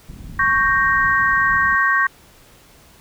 pink low-pass noise, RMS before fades -34 dBFS, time 0.08-1.76 s, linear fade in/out 20 ms, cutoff 250 Hz, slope 24 dB/octave
sine chord, G diminished, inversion second, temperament equal, 1108.7 / 1568 / 1864.7 Hz, Db6 / G6 / Bb6, 0 / 0 / 0 cents, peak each -18 dBFS, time 0.39-2.07 s, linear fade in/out 5 ms
effects pink hiss -49 dBFS RMS until 3 s

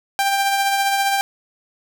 sawtooth tone with tremolo, 790 Hz, G5, 13 cents sharp, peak -11 dBFS, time 0.19-1.21 s, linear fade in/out 0 ms, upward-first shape triangle, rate 15 Hz, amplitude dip 40%, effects none

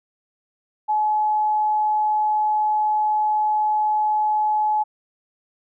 sine tone, 852 Hz, G#5, 44 cents sharp, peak -17 dBFS, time 0.88-4.84 s, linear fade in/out 20 ms, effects none

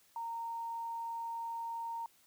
sine tone with quantisation, 923 Hz, A#5, 17 cents flat, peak -37 dBFS, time 0.16-2.06 s, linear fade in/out 2 ms, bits 11, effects white hiss -67 dBFS RMS until 2.26 s

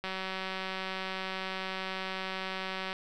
click train, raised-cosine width 0.3 ms, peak -20 dBFS, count 547, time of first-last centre 0.04-2.929 s, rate 189 Hz, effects 10-bit

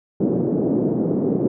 white band-pass noise, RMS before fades -20 dBFS, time 0.2-1.48 s, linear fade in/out 5 ms, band 150 to 400 Hz, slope 24 dB/octave, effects none

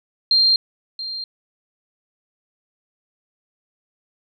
sine tone with echo, 4186 Hz, C8, in tune, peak -12 dBFS, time 0.31-0.56 s, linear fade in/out 2 ms, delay 680 ms, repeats 1, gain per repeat -14 dB, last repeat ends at 1.24 s, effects none

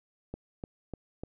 click train, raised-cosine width 2 ms, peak -24 dBFS, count 4, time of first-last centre 0.34-1.236 s, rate 3.35 Hz, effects none

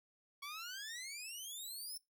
15% pulse exponential sweep, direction up, 1108.7 to 5400 Hz, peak -38 dBFS, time 0.42-1.98 s, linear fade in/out 10 ms, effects noise-tail reverb RT60 0.2 s tail -23 dB re dry

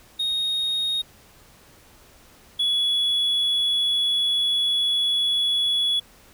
triangle tone pair in turn, 3729 / 3387 Hz, A#7 / G#7, 0 / +33 cents, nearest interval major second, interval 167 cents, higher first, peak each -20 / -17 dBFS, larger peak second, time 0.19-1.02 / 2.59-6 s, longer second, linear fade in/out 10 ms, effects tanh soft clip ceiling -13 dBFS + pink hiss -52 dBFS RMS until 6.33 s

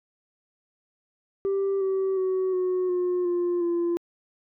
sine tone with pitch steps, 392 / 383.5 / 375.2 / 367 / 359.1 / 351.3 / 343.6 Hz, G4 / G4 / F#4 / F#4 / F4 / F4 / F4, 0 / -38 / +24 / -14 / +48 / +10 / -28 cents, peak -20 dBFS, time 1.45-3.97 s, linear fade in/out 0 ms, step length 360 ms, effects tanh soft clip ceiling -21 dBFS

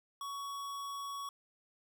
square tone, 1120 Hz, C#6, 18 cents sharp, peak -40 dBFS, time 0.21-1.29 s, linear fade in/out 2 ms, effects none

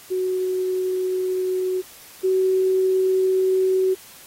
sine tone pair in turn, 370.6 / 376.2 Hz, F#4 / F#4, +3 / +29 cents, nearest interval unison, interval 26 cents, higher second, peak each -20 / -16 dBFS, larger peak second, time 0.1-1.82 / 2.23-3.95 s, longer neither, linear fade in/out 20 ms, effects white hiss -45 dBFS RMS until 4.26 s + AAC 48 kbps

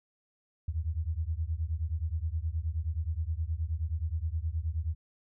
sine beating tone pair, 76.4 / 85.9 Hz, D#2 / F2, -31 / -28 cents, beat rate 9.5 Hz, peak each -32 / -33 dBFS, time 0.68-4.95 s, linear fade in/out 5 ms, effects none

